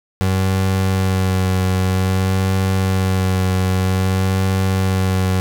30% pulse tone with vibrato, 94.2 Hz, F#2, 32 cents sharp, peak -12 dBFS, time 0.21-5.4 s, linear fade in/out 0 ms, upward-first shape sine, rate 0.52 Hz, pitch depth 19 cents each way, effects none

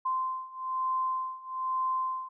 sine beating tone pair, 1038 / 1039.1 Hz, C6 / C6, -14 / -12 cents, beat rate 1.1 Hz, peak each -33 / -31 dBFS, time 0.05-2.29 s, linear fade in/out 10 ms, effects none

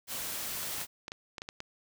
white noise, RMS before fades -37 dBFS, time 0.07-0.87 s, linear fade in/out 50 ms
clicks, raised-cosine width 0.2 ms, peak -22 dBFS, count 9, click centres 0.63 / 0.782 / 0.814 / 1.081 / 1.119 / 1.382 / 1.419 / 1.489 / 1.604 s
effects none

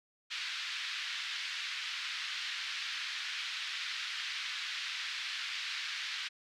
white band-pass noise, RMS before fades -39 dBFS, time 0.3-6.29 s, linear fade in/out 20 ms, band 1500 to 4200 Hz, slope 24 dB/octave, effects none

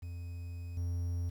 triangle tone with level steps, 86.6 Hz, F2, 14 cents flat, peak -37 / -30 dBFS, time 0.02-1.3 s, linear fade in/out 10 ms, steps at 0.77 s, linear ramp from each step 2 ms, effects 10-bit

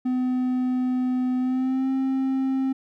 triangle tone with pitch glide, 253.3 to 265.3 Hz, B3 to C4, +44 to +24 cents, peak -19 dBFS, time 0.05-2.73 s, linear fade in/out 10 ms, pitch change +80 cents, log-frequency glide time 1.38-1.9 s, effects none

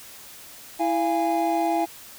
triangle tone cluster, 330.6 / 689 / 824 Hz, E4 / F5 / G#5, +5 / -24 / -14 cents, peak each -23 dBFS, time 0.79-1.86 s, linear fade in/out 20 ms, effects white hiss -44 dBFS RMS until 2.18 s

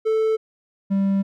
triangle tone pair in turn, 440 / 196 Hz, A4 / G3, 0 / 0 cents, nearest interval octave + major second, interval 1400 cents, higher first, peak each -15 dBFS, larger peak neither, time 0.05-0.37 / 0.9-1.23 s, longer second, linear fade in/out 20 ms, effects none

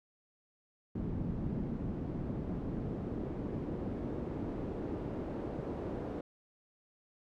brown noise with band-pass filter sweep, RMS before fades -38 dBFS, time 0.95-6.21 s, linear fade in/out 5 ms, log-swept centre 200 to 440 Hz, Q 1.1, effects none

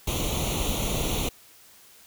pink noise with comb filter, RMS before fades -27 dBFS, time 0.07-1.29 s, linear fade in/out 5 ms, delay 0.3 ms, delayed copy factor +0.85, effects white hiss -53 dBFS RMS until 2.06 s

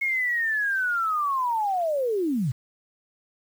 sine linear sweep, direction down, 2179 to 110 Hz, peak -22 dBFS, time 0.01-2.52 s, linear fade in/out 10 ms, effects 8-bit

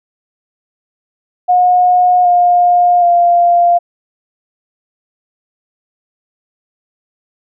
sine tone with pitch steps, 722 / 708.8 / 695.8 Hz, F#5 / F5 / F5, -43 / +25 / -7 cents, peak -6 dBFS, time 1.48-3.79 s, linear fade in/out 20 ms, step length 770 ms, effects none

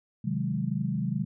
sine chord, Ab dominant seventh, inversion first, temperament equal, 130.81 / 155.56 / 185 / 207.7 Hz, C3 / Eb3 / Gb3 / Ab3, 0 / 0 / 0 / 0 cents, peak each -32 dBFS, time 0.24-1.25 s, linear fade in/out 10 ms, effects none

